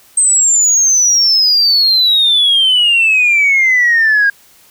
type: exponential sweep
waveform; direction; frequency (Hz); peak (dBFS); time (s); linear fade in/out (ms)
sine; down; 8360 to 1613; -6; 0.17-4.3; 5
effects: tanh soft clip ceiling -4 dBFS + white hiss -46 dBFS RMS until 4.7 s